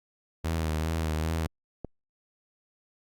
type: tone with vibrato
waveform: sawtooth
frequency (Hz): 79.7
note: D#2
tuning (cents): +42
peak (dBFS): -23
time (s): 0.44-1.47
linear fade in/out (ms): 10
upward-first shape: sine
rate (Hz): 2.5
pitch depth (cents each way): 41
type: click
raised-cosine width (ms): 2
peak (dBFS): -21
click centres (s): 1.847
effects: Opus 48 kbps